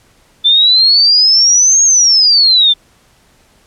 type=exponential two-way sweep; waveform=sine; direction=up then down; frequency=3520 to 6600 to 3520 Hz; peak=-5 dBFS; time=0.44-2.74 s; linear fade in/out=20 ms; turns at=1.83 s; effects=pink hiss -50 dBFS RMS until 3.66 s + low-pass 11000 Hz 12 dB/octave